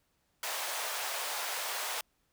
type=high-pass noise; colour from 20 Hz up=pink; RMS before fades=-36 dBFS; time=0.43-2.01 s; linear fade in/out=2 ms; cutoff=610 Hz; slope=24 dB/octave; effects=pink hiss -75 dBFS RMS until 2.32 s